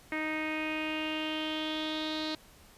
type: tone with low-pass filter sweep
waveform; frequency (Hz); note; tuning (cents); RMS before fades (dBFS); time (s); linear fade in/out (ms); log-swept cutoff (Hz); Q
sawtooth; 311.1; D#4; 0; -34; 0.12-2.35; 2; 2100 to 4100; 6.3
effects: pink hiss -57 dBFS RMS until 2.77 s + resampled to 32000 Hz